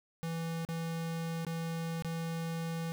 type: tone with dropouts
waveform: square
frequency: 165.1 Hz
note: E3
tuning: 3 cents sharp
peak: -35 dBFS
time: 0.23-2.92 s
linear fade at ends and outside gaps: 0 ms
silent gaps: 0.65-0.688 / 1.449-1.467 / 2.023-2.047 s
effects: 11-bit